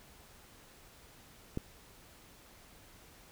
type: click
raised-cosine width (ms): 3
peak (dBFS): -21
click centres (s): 1.574
effects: pink hiss -58 dBFS RMS until 3.31 s